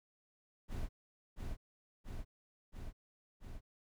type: noise with echo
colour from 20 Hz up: brown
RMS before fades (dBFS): -39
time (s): 0.68-0.89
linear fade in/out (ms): 50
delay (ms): 680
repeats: 4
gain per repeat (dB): -2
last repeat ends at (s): 3.61
effects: none